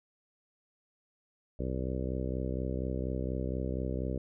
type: harmonic tone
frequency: 64.2 Hz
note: C2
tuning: 32 cents flat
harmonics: 1 / 2 / 3 / 4 / 5 / 6 / 7 / 8 / 9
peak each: -35 / -38 / -40 / -41 / -42 / -43 / -43 / -44 / -45 dBFS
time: 1.59-4.18 s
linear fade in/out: 5 ms
effects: none